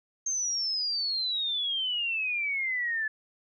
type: exponential sweep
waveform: sine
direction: down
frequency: 6410 to 1722 Hz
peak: -27 dBFS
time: 0.26-3.08 s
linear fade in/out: 5 ms
effects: none